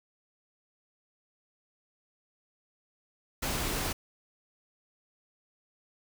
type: noise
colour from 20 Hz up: pink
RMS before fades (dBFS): -32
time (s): 3.42-3.93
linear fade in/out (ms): 10
effects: none